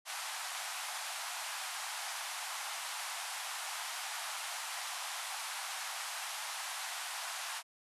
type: band-pass noise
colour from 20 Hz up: pink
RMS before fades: -41 dBFS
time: 0.05-7.63 s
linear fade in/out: 50 ms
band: 710 to 12000 Hz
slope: 48 dB/octave
effects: resampled to 32000 Hz